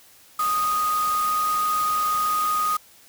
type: tone in noise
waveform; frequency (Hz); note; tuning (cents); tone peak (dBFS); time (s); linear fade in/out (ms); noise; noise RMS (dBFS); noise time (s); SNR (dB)
sine; 1242; D#6; -3; -20; 0.39-2.77; 5; white; -33; 0.39-2.77; +10
effects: white hiss -52 dBFS RMS until 3.08 s